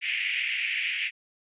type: band-pass noise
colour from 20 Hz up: white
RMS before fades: -29 dBFS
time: 0.01-1.11 s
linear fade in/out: 50 ms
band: 2000 to 2800 Hz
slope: 48 dB/octave
effects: resampled to 8000 Hz